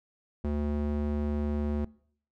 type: tone with band-pass filter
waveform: square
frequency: 73.42 Hz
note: D2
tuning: in tune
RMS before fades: -30 dBFS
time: 0.44-1.85 s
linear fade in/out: 5 ms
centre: 240 Hz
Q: 0.74
effects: noise-tail reverb RT60 0.6 s tail -23 dB re dry